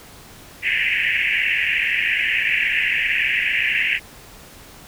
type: band-pass noise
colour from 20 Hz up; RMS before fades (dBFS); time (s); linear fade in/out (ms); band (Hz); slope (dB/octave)
white; -20; 0.62-4; 50; 1700 to 2800; 96
effects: pink hiss -43 dBFS RMS until 4.87 s